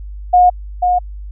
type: tone with echo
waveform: sine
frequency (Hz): 720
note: F#5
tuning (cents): -47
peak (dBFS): -5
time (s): 0.33-0.5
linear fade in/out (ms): 10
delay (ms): 490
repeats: 1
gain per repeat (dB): -5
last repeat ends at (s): 0.99
effects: added 50 Hz sine -26 dBFS peak until 1.31 s